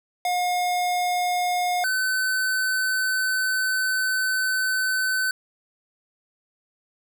square tone pair in turn, 717 / 1519.3 Hz, F5 / F#6, +45 / +45 cents, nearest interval octave + minor second, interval 1300 cents, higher second, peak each -22 dBFS, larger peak neither, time 0.25-1.84 / 1.84-5.31 s, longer second, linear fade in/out 2 ms, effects none

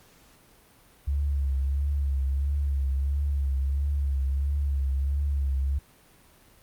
sine tone with vibrato, 69.4 Hz, C#2, 3 cents sharp, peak -23 dBFS, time 1.07-5.79 s, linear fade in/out 10 ms, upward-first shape triangle, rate 1.5 Hz, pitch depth 65 cents each way, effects pink hiss -57 dBFS RMS until 6.62 s + Opus 48 kbps

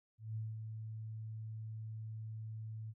sine tone with ADSR envelope, 110 Hz, A2, in tune, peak -37 dBFS, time 0.18-2.94 s, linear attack 180 ms, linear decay 200 ms, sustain -5 dB, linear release 44 ms, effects none

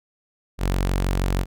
sawtooth tone, 46.23 Hz, F#1, 1 cent flat, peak -16 dBFS, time 0.58-1.46 s, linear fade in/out 50 ms, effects none

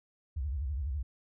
sine tone with vibrato, 69.3 Hz, C#2, in tune, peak -31 dBFS, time 0.36-1.03 s, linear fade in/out 10 ms, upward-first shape sine, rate 12 Hz, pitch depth 240 cents each way, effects none

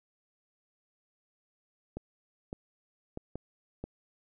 clicks, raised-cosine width 2 ms, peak -24 dBFS, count 5, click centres 1.97 / 2.529 / 3.174 / 3.356 / 3.84 s, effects none

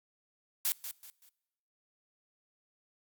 blue noise with echo, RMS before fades -30 dBFS, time 0.65-0.72 s, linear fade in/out 0 ms, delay 190 ms, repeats 3, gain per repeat -10 dB, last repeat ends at 1.29 s, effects noise-tail reverb RT60 1.0 s tail -24 dB re dry + Opus 48 kbps

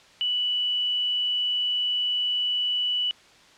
sine tone, 2960 Hz, F#7, in tune, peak -22 dBFS, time 0.21-3.11 s, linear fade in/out 0 ms, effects white hiss -53 dBFS RMS until 3.57 s + low-pass 5000 Hz 12 dB/octave

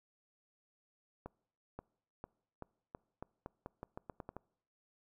accelerating click train, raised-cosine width 1 ms, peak -30 dBFS, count 14, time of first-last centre 1.26-4.366 s, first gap 530 ms, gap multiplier 0.85, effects noise-tail reverb RT60 0.7 s tail -25 dB re dry

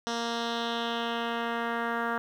10% pulse tone with low-pass filter sweep, 233.1 Hz, A#3, in tune, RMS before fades -31 dBFS, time 0.07-2.18 s, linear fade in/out 0 ms, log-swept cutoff 5300 to 1600 Hz, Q 2.4, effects 9-bit

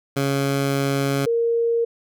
15% pulse / sine tone pair in turn, 138.59 / 465 Hz, C#3 / A#4, 0 / -4 cents, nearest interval octave + major sixth, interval 2096 cents, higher second, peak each -13 / -17 dBFS, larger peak first, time 0.16-1.26 / 1.26-1.85 s, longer first, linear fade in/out 10 ms, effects none

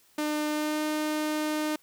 sawtooth tone with pitch glide, 301.6 to 305.6 Hz, D4 to D#4, +46 to -31 cents, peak -23 dBFS, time 0.18-1.76 s, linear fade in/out 5 ms, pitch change +23 cents, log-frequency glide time 0.5-0.82 s, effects white hiss -62 dBFS RMS until 1.82 s

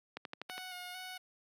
click train, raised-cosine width 0.3 ms, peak -25 dBFS, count 6, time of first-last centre 0.17-0.58 s, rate 12.2 Hz
10% pulse tone with vibrato, 730 Hz, F#5, 24 cents flat, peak -35 dBFS, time 0.49-1.18 s, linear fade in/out 10 ms, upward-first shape square, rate 2.2 Hz, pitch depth 23 cents each way
effects high-pass 200 Hz 12 dB/octave

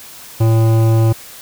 triangle tone with hard clipping, 112.5 Hz, A2, 39 cents sharp, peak -11 dBFS, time 0.4-1.13 s, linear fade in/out 10 ms, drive 18 dB, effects white hiss -36 dBFS RMS until 1.41 s

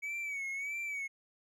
triangle tone with vibrato, 2257 Hz, C#7, 31 cents sharp, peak -34 dBFS, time 0.02-1.08 s, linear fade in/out 20 ms, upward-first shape sine, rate 1.6 Hz, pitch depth 74 cents each way, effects none

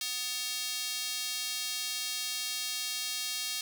square tone with high-pass filter, 249.5 Hz, B3, 18 cents sharp, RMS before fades -35 dBFS, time 0.01-3.61 s, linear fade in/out 2 ms, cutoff 3900 Hz, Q 1.4, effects none

